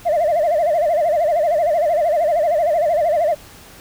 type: tone with vibrato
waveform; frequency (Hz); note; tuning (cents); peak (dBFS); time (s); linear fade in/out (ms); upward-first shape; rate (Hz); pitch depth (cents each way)
sine; 642; E5; -46; -12; 0.05-3.35; 20; sine; 13; 160
effects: tanh soft clip ceiling -11 dBFS + pink hiss -42 dBFS RMS until 3.8 s